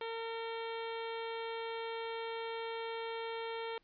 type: harmonic tone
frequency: 455.7 Hz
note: A#4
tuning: 39 cents flat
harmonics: 1 / 2 / 3 / 4 / 5 / 6 / 7 / 8 / 9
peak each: -40 / -44 / -50 / -52 / -50 / -56 / -51 / -55 / -59 dBFS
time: 0.01-3.78 s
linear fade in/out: 2 ms
effects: pink hiss -74 dBFS RMS until 3.83 s + resampled to 11025 Hz